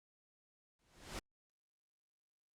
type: noise with exponential growth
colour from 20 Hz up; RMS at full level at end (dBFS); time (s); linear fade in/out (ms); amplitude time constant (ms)
pink; -41; 0.79-1.19; 1; 85
effects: low-pass 9000 Hz 12 dB/octave + Opus 48 kbps